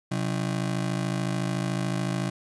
35% pulse ring-modulated tone, 155.56 Hz, D#3, in tune, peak -21 dBFS, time 0.11-2.3 s, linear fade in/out 10 ms, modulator 26.9 Hz, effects resampled to 24000 Hz + 10-bit

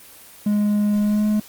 triangle tone with pitch glide, 207.7 to 211.8 Hz, G#3 to G#3, 0 to +34 cents, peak -14 dBFS, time 0.46-1.4 s, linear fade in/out 5 ms, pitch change +34 cents, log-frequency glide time 1.01-1.27 s, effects white hiss -44 dBFS RMS until 1.48 s + Opus 24 kbps

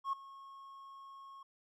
triangle tone with ADSR envelope, 1091 Hz, C#6, 28 cents flat, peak -27 dBFS, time 0.04-1.43 s, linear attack 87 ms, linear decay 8 ms, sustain -21 dB, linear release 5 ms, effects tanh soft clip ceiling -29 dBFS

